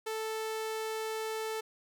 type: tone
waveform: sawtooth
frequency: 440 Hz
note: A4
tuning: in tune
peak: -30 dBFS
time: 0.06-1.61 s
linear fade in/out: 10 ms
effects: none